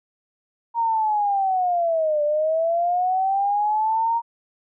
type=linear two-way sweep; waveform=sine; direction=down then up; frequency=938 to 587.3 to 938 Hz; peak=-18 dBFS; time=0.74-4.22 s; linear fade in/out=50 ms; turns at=2.23 s; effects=none